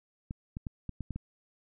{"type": "clicks", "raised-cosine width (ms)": 5, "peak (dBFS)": -24, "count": 7, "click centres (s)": [0.309, 0.569, 0.668, 0.893, 1.007, 1.107, 1.16], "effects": []}